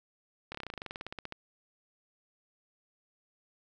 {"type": "slowing click train", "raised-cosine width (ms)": 0.3, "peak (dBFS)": -23, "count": 19, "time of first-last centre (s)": [0.52, 1.324], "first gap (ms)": 26, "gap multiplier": 1.06, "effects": []}